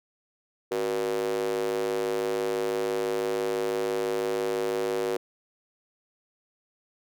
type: tone with high-pass filter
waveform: square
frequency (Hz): 53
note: G#1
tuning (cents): +36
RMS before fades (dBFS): -28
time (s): 0.71-5.17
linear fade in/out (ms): 5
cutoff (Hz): 420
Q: 8.4
effects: none